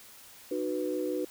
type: chord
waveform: sine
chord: B major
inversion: first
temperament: equal with one note detuned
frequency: 304.4 / 370 / 493.9 Hz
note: D#4 / F#4 / B4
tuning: -38 / 0 / 0 cents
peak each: -33 dBFS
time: 0.51-1.25 s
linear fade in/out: 5 ms
effects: tanh soft clip ceiling -19 dBFS + white hiss -52 dBFS RMS until 1.3 s